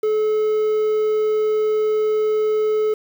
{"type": "tone with quantisation", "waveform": "triangle", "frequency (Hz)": 430, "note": "A4", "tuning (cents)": -40, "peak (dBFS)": -14, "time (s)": [0.03, 2.94], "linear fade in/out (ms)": 5, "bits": 7, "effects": []}